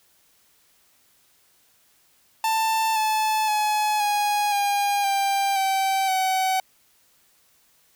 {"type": "tone with pitch steps", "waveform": "45% pulse", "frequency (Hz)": [888, 867.7, 847.9, 828.5, 809.6, 791.1, 773, 755.4], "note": ["A5", "A5", "G#5", "G#5", "G#5", "G5", "G5", "F#5"], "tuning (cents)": [16, -24, 36, -4, -44, 16, -24, 36], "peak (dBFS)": -20, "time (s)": [2.44, 6.6], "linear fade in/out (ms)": 2, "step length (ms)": 520, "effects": ["white hiss -61 dBFS RMS until 7.95 s"]}